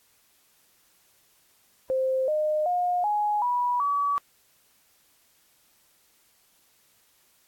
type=tone with pitch steps; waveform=sine; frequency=523.3 / 611.6 / 714.8 / 835.5 / 976.5 / 1141.3 Hz; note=C5 / D#5 / F5 / G#5 / B5 / D6; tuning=0 / -30 / +40 / +10 / -20 / -50 cents; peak=-22 dBFS; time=1.9-4.18 s; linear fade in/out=0 ms; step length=380 ms; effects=white hiss -63 dBFS RMS until 7.47 s + AAC 64 kbps